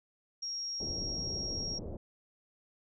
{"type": "tone", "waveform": "sine", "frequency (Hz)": 5590, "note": "F8", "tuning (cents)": 1, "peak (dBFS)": -35, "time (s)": [0.42, 1.79], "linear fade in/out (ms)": 10}
{"type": "low-pass noise", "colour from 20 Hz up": "pink", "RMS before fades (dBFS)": -41, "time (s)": [0.8, 1.97], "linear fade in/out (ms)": 5, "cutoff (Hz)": 590, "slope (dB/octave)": 24}
{"effects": []}